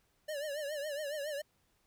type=tone with vibrato; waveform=square; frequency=588 Hz; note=D5; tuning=2 cents sharp; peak=-37 dBFS; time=0.28-1.42 s; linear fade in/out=10 ms; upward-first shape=triangle; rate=7.2 Hz; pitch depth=120 cents each way; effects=pink hiss -74 dBFS RMS until 1.86 s